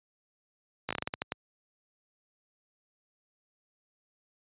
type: slowing click train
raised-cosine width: 0.3 ms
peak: -15 dBFS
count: 10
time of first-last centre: 0.89-1.321 s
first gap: 16 ms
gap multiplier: 1.26
effects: high-pass 80 Hz 12 dB/octave + resampled to 8000 Hz